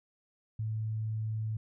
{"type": "tone", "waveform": "sine", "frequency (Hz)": 109.5, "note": "A2", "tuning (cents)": -8, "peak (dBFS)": -31, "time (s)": [0.59, 1.57], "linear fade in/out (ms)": 5, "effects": []}